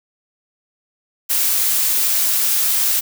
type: noise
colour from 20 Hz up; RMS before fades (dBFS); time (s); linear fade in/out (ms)
blue; -17; 1.29-3.01; 20
effects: none